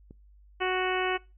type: click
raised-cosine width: 3 ms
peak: -34 dBFS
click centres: 0.109 s
type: harmonic tone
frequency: 370 Hz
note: F#4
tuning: in tune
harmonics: 1 / 2 / 3 / 4 / 5 / 6 / 7 / 8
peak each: -29 / -32 / -34 / -35 / -36 / -37 / -37 / -38 dBFS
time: 0.6-1.18 s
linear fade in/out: 20 ms
effects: noise-tail reverb RT60 0.3 s tail -24 dB re dry + added 50 Hz sine -53 dBFS peak until 1.37 s